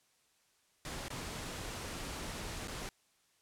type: noise with dropouts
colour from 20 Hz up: pink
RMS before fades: -42 dBFS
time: 0.85-2.89 s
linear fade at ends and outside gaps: 1 ms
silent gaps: 1.083-1.103 / 2.675-2.681 s
effects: white hiss -72 dBFS RMS until 3.41 s + low-pass 10000 Hz 12 dB/octave